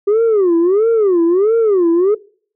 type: tone with vibrato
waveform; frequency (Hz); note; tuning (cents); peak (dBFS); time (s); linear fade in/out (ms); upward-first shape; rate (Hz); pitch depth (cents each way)
sine; 392; G4; 0; -7; 0.07-2.15; 10; sine; 1.5; 280
effects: noise-tail reverb RT60 0.5 s tail -24 dB re dry + tanh soft clip ceiling -8 dBFS